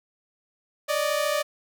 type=tone pair together; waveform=sawtooth; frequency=577.3 / 611 Hz; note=D5 / D#5; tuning=-30 / -32 cents; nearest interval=minor second; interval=98 cents; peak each=-22 dBFS; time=0.88-1.43 s; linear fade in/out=20 ms; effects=none